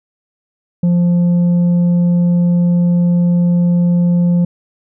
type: tone with tanh clipping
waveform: sine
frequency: 174.61 Hz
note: F3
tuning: in tune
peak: -10 dBFS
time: 0.83-4.45 s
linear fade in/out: 5 ms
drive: 4 dB
effects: none